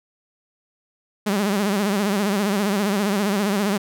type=tone with vibrato; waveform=sawtooth; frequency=201.8 Hz; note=G#3; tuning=49 cents flat; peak=-15 dBFS; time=1.26-3.78 s; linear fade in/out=10 ms; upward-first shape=sine; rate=15 Hz; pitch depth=97 cents each way; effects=none